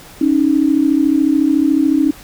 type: tone pair together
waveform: sine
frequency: 277.2 / 311.1 Hz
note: C#4 / D#4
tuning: 0 / 0 cents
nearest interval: major second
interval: 200 cents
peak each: -13 dBFS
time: 0.21-2.11 s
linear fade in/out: 5 ms
effects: pink hiss -39 dBFS RMS until 2.23 s